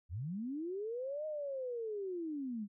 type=linear two-way sweep; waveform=sine; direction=up then down; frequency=70.7 to 625 to 194.8 Hz; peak=-37 dBFS; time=0.09-2.68 s; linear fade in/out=50 ms; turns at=1.26 s; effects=none